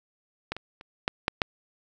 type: clicks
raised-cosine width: 0.3 ms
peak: -14 / -21 / -28 / -8 / -7 / -6 dBFS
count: 6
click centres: 0.52 / 0.566 / 0.811 / 1.079 / 1.281 / 1.418 s
effects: none